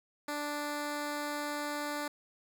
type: tone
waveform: 10% pulse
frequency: 293.7 Hz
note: D4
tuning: in tune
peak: -26 dBFS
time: 0.28-2.08 s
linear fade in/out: 5 ms
effects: none